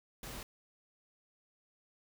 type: noise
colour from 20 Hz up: pink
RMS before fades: -45 dBFS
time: 0.23-0.43 s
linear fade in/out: 2 ms
effects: none